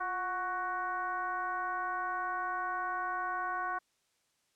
sine tone with frequency modulation, 1108.7 Hz, C#6, in tune, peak -32 dBFS, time 0-3.79 s, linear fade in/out 10 ms, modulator 379 Hz, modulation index 1.2, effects white hiss -75 dBFS RMS until 4.55 s + low-pass 9000 Hz 12 dB/octave

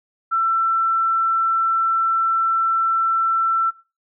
sine tone, 1340 Hz, E6, 28 cents sharp, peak -16 dBFS, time 0.31-3.71 s, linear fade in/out 20 ms, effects noise-tail reverb RT60 0.3 s tail -18 dB re dry

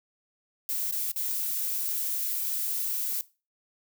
violet noise with dropouts, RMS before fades -30 dBFS, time 0.69-3.21 s, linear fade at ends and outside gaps 0 ms, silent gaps 0.911-0.924 / 1.116-1.161 s, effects noise-tail reverb RT60 0.3 s tail -19 dB re dry

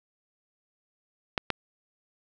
clicks, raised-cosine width 0.3 ms, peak -9 dBFS, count 2, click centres 1.378 / 1.503 s, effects none

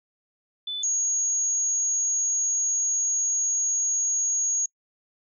sine tone pair in turn, 3499 / 6632 Hz, A7 / G#8, -10 / -3 cents, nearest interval major seventh, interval 1107 cents, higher second, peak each -28 / -22 dBFS, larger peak second, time 0.67-0.83 / 0.83-4.66 s, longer second, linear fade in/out 5 ms, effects noise-tail reverb RT60 0.1 s tail -25 dB re dry

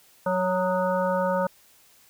harmonic tone with a mistuned harmonic, 184.6 Hz, F#3, 4 cents flat, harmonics 1 / 3 / 5 / 7 / 8, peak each -29 / -24 / -28 / -32 / -35 dBFS, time 0.26-1.47 s, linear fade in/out 5 ms, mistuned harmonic 7, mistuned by -59 cents, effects white hiss -57 dBFS RMS until 2.09 s

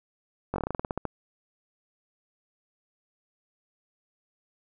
slowing click train, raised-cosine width 1 ms, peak -15 dBFS, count 13, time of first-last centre 0.54-1.053 s, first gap 20 ms, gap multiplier 1.13, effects none

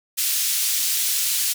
white band-pass noise, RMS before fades -22 dBFS, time 0.17-1.54 s, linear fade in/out 20 ms, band 3100 to 16000 Hz, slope 12 dB/octave, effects none

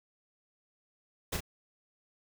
pink noise with echo, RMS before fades -33 dBFS, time 1.32-1.37 s, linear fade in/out 10 ms, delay 36 ms, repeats 1, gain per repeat -5 dB, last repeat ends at 1.406 s, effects none

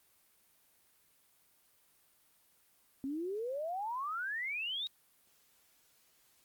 sine exponential sweep, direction up, 261.6 to 3820 Hz, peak -35 dBFS, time 3.04-4.87 s, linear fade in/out 0 ms, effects white hiss -69 dBFS RMS until 6.44 s + Opus 32 kbps

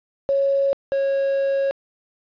sine / triangle tone pair in turn, 552 / 548.5 Hz, C#5 / C#5, -7 / -18 cents, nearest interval unison, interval 11 cents, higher first, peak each -16 dBFS, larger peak neither, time 0.29-0.73 / 0.92-1.71 s, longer second, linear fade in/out 0 ms, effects resampled to 11025 Hz + 8-bit

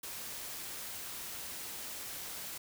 white noise, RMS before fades -43 dBFS, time 0.03-2.58 s, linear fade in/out 5 ms, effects none

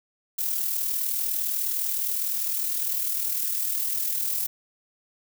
violet noise with amplitude modulation, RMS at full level -25 dBFS, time 0.38-4.47 s, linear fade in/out 10 ms, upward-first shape sine, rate 39.8 Hz, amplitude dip 45%, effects none

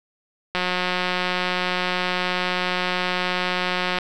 click train, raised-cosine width 0.3 ms, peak -7 dBFS, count 623, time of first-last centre 0.55-3.986 s, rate 181 Hz, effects none

